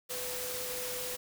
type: tone in noise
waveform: sine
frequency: 500 Hz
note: B4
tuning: 21 cents sharp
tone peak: -41 dBFS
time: 0.09-1.17 s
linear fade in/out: 20 ms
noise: white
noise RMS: -38 dBFS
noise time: 0.09-1.17 s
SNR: -6 dB
effects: none